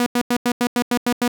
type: tone bursts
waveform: sawtooth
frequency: 242.8 Hz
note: B3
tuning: 29 cents flat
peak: -12 dBFS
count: 9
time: 0-1.279 s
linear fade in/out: 2 ms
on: 63 ms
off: 89 ms
effects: none